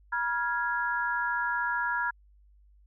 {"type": "chord", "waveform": "sine", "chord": "F diminished", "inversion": "second", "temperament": "equal with one note detuned", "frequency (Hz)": [964.1, 1396.9, 1661.2], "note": ["Cb6", "F6", "Ab6"], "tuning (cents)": [-42, 0, 0], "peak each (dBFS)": -31, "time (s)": [0.12, 2.11], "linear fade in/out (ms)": 10, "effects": ["added 50 Hz sine -56 dBFS peak until 2.86 s"]}